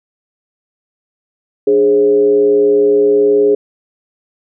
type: tone with frequency modulation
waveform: sine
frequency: 415.3 Hz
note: G#4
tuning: in tune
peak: -7 dBFS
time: 1.67-3.55 s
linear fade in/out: 5 ms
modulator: 119 Hz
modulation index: 0.52
effects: none